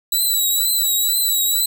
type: tone with vibrato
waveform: 5% pulse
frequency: 3929 Hz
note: B7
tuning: 10 cents flat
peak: -9 dBFS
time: 0.12-1.66 s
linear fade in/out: 5 ms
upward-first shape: triangle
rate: 2.1 Hz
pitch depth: 59 cents each way
effects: none